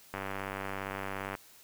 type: click train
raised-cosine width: 0.5 ms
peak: -21 dBFS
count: 119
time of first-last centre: 0.14-1.351 s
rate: 97.4 Hz
effects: white hiss -57 dBFS RMS until 1.63 s